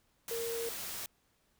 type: tone in noise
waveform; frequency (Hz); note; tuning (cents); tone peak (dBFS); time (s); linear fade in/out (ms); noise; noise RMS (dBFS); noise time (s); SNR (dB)
sine; 462.9; A#4; -12; -35; 0.31-0.69; 2; white; -41; 0.28-1.06; +3
effects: pink hiss -73 dBFS RMS until 1.59 s